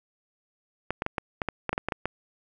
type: clicks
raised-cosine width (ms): 0.5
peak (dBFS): -12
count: 12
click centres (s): 0.906 / 1.021 / 1.064 / 1.182 / 1.418 / 1.487 / 1.693 / 1.73 / 1.779 / 1.886 / 1.922 / 2.056
effects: none